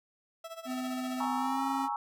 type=tone with tremolo; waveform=30% pulse; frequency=659.3 Hz; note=E5; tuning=in tune; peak=-36 dBFS; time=0.44-1.25 s; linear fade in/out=5 ms; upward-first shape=sine; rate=15 Hz; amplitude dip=80%
type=tone with pitch glide; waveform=square; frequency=254.4 to 269.5 Hz; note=C4 to C#4; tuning=-48 to -49 cents; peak=-34 dBFS; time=0.65-1.89 s; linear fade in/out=50 ms; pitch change=+99 cents; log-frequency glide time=1.36-1.63 s
type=chord; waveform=sine; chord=A# half-diminished seventh; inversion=third; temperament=equal; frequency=830.6 / 932.3 / 1108.7 / 1318.5 Hz; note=G#5 / A#5 / C#6 / E6; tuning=0 / 0 / 0 / 0 cents; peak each=-34 / -35 / -38 / -39 dBFS; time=1.2-1.96 s; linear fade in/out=2 ms
effects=none